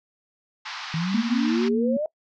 pink band-pass noise, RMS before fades -35 dBFS, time 0.65-1.69 s, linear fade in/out 10 ms, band 850 to 5500 Hz, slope 48 dB/octave
sine exponential sweep, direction up, 155.7 to 634 Hz, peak -23 dBFS, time 0.94-2.06 s, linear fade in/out 2 ms
sine tone, 233.1 Hz, A#3, in tune, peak -21 dBFS, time 1.14-1.97 s, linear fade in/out 5 ms
effects noise-tail reverb RT60 0.1 s tail -22 dB re dry

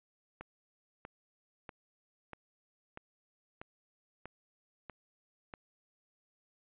click train, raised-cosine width 0.5 ms, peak -29 dBFS, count 9, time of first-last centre 0.41-5.538 s, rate 1.56 Hz, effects resampled to 8000 Hz

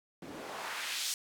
white noise with band-pass filter sweep, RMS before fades -39 dBFS, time 0.22-1.14 s, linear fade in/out 2 ms, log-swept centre 220 to 5700 Hz, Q 1.1, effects none

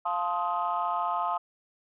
sine chord, F dominant seventh, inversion none, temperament just, 698.5 / 873.1 / 1047.7 / 1257.2 Hz, F5 / A5 / C6 / Eb6, 0 / -14 / +2 / +18 cents, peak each -31 dBFS, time 0.05-1.38 s, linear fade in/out 10 ms, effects tanh soft clip ceiling -18 dBFS

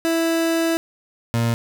30% pulse tone pair in turn, 329.6 / 116.53 Hz, E4 / A#2, 0 / 0 cents, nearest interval octave + tritone, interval 1800 cents, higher first, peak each -15 / -15 dBFS, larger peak neither, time 0.05-0.77 / 1.34-1.54 s, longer first, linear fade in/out 0 ms, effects none

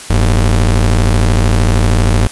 45% pulse ring-modulated tone, 70 Hz, C#2, 18 cents sharp, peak -5 dBFS, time 0.1-2.27 s, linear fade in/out 0 ms, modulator 28.5 Hz, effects white hiss -30 dBFS RMS until 2.31 s + resampled to 24000 Hz

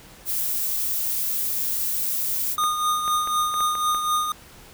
violet noise, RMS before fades -25 dBFS, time 0.25-2.57 s, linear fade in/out 50 ms
square tone with tremolo, 1227 Hz, D#6, 25 cents flat, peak -19 dBFS, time 2.58-4.32 s, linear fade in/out 2 ms, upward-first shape triangle, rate 4 Hz, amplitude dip 55%
clicks, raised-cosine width 0.5 ms, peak -20 dBFS, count 7, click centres 2.638 / 3.079 / 3.274 / 3.541 / 3.606 / 3.753 / 3.947 s
effects pink hiss -47 dBFS RMS until 4.73 s

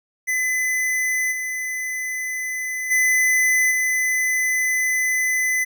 square tone with level steps, 2017 Hz, B6, 36 cents sharp, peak -20 / -25 / -16 / -19 dBFS, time 0.27-5.65 s, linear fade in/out 20 ms, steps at 1.31 / 2.9 / 3.7 s, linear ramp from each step 20 ms, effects none

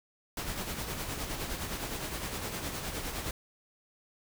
pink noise with tremolo, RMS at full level -35 dBFS, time 0.37-3.31 s, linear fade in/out 2 ms, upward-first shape sine, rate 9.7 Hz, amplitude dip 45%, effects none

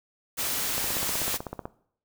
white noise, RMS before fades -29 dBFS, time 0.37-1.38 s, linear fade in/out 20 ms
click train, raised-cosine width 1 ms, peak -19 dBFS, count 15, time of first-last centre 0.78-1.655 s, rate 16 Hz
effects noise-tail reverb RT60 0.6 s tail -18 dB re dry

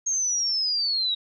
sine linear sweep, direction down, 6510 to 3800 Hz, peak -22 dBFS, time 0.06-1.15 s, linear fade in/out 10 ms, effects none

